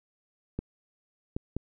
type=clicks; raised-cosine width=3 ms; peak=-18 dBFS; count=3; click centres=0.59 / 1.365 / 1.566 s; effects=none